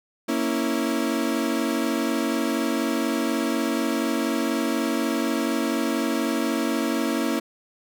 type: chord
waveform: 35% pulse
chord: A# diminished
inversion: none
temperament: equal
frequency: 233.1 / 277.2 / 329.6 Hz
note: A#3 / C#4 / E4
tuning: 0 / 0 / 0 cents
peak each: -25 dBFS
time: 0.28-7.4 s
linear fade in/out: 10 ms
effects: none